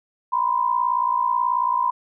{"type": "tone pair together", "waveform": "sine", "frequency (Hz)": [968, 1026.4], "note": ["B5", "C6"], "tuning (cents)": [-35, -34], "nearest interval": "minor second", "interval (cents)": 101, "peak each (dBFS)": -21, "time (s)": [0.32, 1.91], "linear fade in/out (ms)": 10, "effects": []}